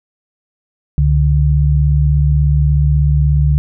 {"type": "tone pair together", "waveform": "sine", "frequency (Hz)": [69, 145.53], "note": ["C#2", "D3"], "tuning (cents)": [-7, -15], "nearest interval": "octave + minor second", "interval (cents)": 1292, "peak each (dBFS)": [-11, -12], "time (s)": [0.98, 3.58], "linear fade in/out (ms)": 0, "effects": []}